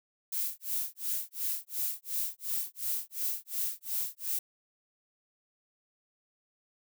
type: noise with tremolo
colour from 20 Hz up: violet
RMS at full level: -31 dBFS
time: 0.32-4.39 s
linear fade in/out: 5 ms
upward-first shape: sine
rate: 2.8 Hz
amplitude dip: 100%
effects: none